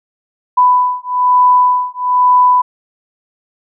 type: beating tone pair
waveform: sine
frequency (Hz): 995 / 996.1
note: B5 / B5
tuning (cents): +13 / +15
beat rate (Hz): 1.1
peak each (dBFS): -11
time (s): 0.57-2.62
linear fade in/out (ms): 10
effects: none